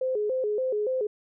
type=tone with vibrato; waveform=sine; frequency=466.2 Hz; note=A#4; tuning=in tune; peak=-24 dBFS; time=0.01-1.07 s; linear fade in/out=5 ms; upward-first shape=square; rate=3.5 Hz; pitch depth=180 cents each way; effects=none